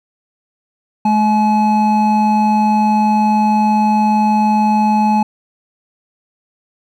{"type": "tone pair together", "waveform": "triangle", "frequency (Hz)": [213.4, 851.3], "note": ["G#3", "G#5"], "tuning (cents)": [47, 43], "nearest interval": "2 octaves", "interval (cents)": 2396, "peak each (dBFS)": -11, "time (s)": [1.05, 5.23], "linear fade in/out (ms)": 5, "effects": []}